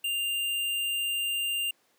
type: tone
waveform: square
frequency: 2794 Hz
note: F7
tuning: in tune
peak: -28 dBFS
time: 0.04-1.71 s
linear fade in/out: 5 ms
effects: pink hiss -67 dBFS RMS until 1.98 s + high-pass 300 Hz 12 dB/octave